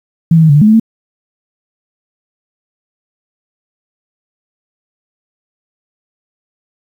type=tone with pitch steps; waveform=sine; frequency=165 / 161.7 / 158.4 / 143.1 / 148.5 / 211.5 / 217.4 / 224.1 Hz; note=E3 / E3 / D#3 / D3 / D3 / G#3 / A3 / A3; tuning=+2 / -33 / +31 / -45 / +20 / +32 / -21 / +32 cents; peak=-3 dBFS; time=0.31-0.798 s; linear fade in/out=5 ms; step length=61 ms; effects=7-bit